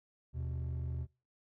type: tone pair together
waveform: triangle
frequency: 78.8 / 125.09 Hz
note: D#2 / B2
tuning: +23 / +23 cents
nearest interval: minor sixth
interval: 800 cents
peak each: -34 / -36 dBFS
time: 0.33-1.07 s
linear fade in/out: 50 ms
effects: noise-tail reverb RT60 0.3 s tail -24 dB re dry + tanh soft clip ceiling -30 dBFS